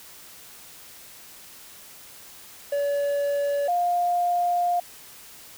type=tone pair in turn; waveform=triangle / sine; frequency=570 / 704.6 Hz; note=C#5 / F5; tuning=+48 / +15 cents; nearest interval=major third; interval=367 cents; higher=second; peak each=-20 dBFS; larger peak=neither; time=2.72-3.68 / 3.68-4.8 s; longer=second; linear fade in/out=5 ms; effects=white hiss -46 dBFS RMS until 5.57 s